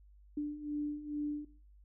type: beating tone pair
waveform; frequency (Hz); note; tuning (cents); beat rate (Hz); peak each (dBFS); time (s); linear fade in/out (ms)
sine; 293.7 / 296; D4 / D4; 0 / +14; 2.3; -40 / -36; 0.37-1.45; 5
effects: noise-tail reverb RT60 0.4 s tail -17 dB re dry + added 50 Hz sine -57 dBFS peak until 1.84 s